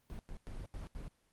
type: noise bursts at uneven times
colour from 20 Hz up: brown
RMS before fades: -44 dBFS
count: 5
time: 0.1-0.19 / 0.29-0.37 / 0.47-0.66 / 0.74-0.87 / 0.95-1.08 s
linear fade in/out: 0 ms
effects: pink hiss -74 dBFS RMS until 1.32 s + Opus 24 kbps